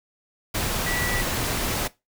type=tone in noise; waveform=sine; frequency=1952 Hz; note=B6; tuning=21 cents flat; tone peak=-27 dBFS; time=0.86-1.22 s; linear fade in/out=10 ms; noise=pink; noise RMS=-26 dBFS; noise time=0.54-1.88 s; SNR=-4 dB; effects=noise-tail reverb RT60 0.2 s tail -18 dB re dry